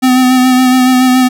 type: tone with vibrato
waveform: square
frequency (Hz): 255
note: C4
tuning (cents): -44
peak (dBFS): -6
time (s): 0.02-1.29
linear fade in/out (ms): 20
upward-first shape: sine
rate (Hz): 7.1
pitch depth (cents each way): 24
effects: none